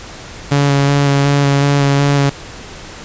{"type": "tone with vibrato", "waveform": "sawtooth", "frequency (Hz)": 141.1, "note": "C#3", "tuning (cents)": 31, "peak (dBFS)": -6, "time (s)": [0.51, 2.3], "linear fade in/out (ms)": 10, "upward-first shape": "square", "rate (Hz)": 2.7, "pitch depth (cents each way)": 13, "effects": ["pink hiss -32 dBFS RMS until 3.04 s", "resampled to 16000 Hz"]}